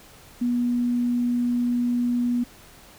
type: tone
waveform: sine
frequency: 242.5 Hz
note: B3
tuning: 31 cents flat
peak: -20 dBFS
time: 0.41-2.44 s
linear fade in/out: 10 ms
effects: pink hiss -49 dBFS RMS until 2.98 s